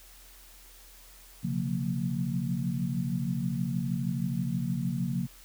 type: tone cluster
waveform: sine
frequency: 125.2 / 138 / 177.4 / 183.8 / 230 Hz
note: B2 / C#3 / F3 / F#3 / A#3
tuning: +24 / -7 / +27 / -11 / -23 cents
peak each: -39 / -32 / -32 / -39 / -34 dBFS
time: 1.43-5.27 s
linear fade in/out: 20 ms
effects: added 42 Hz sine -54 dBFS peak until 5.44 s + white hiss -54 dBFS RMS until 5.44 s